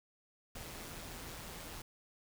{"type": "noise with amplitude modulation", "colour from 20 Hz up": "pink", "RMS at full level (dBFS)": -45, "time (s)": [0.55, 1.82], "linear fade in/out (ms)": 5, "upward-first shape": "sine", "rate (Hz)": 166, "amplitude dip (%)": 45, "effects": []}